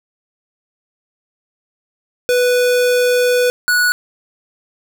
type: tone pair in turn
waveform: square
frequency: 493.9 / 1467.7 Hz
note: B4 / F#6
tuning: 0 / -14 cents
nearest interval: octave + perfect fifth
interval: 1886 cents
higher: second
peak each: -12 dBFS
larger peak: neither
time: 2.29-3.5 / 3.68-3.92 s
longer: first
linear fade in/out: 0 ms
effects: none